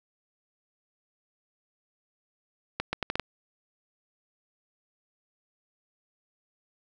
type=accelerating click train; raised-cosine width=0.3 ms; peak=-12 dBFS; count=6; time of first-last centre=2.8-3.197 s; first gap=130 ms; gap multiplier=0.75; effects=none